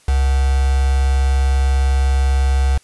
sine tone with quantisation, 67.3 Hz, C2, 49 cents sharp, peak -12 dBFS, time 0.08-2.78 s, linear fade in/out 5 ms, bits 4, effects white hiss -52 dBFS RMS until 2.83 s + resampled to 24000 Hz

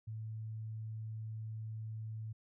sine tone, 110 Hz, A2, in tune, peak -40 dBFS, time 0.07-2.33 s, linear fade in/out 10 ms, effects none

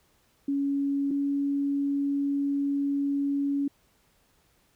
sine tone pair in turn, 279.7 / 281.3 Hz, C#4 / C#4, +16 / +26 cents, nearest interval unison, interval 10 cents, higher second, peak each -24 dBFS, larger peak neither, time 0.48-1.11 / 1.11-3.68 s, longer second, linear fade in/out 5 ms, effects pink hiss -66 dBFS RMS until 4.75 s

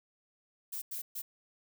violet noise bursts at uneven times, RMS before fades -39 dBFS, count 3, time 0.72-0.82 / 0.91-1.02 / 1.15-1.22 s, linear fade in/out 10 ms, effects none

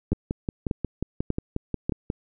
two click trains, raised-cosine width 3 ms, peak -11 / -13 dBFS, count 4 / 12, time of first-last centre 0.12-1.895 / 0.13-2.101 s, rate 1.69 / 5.58 Hz, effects none

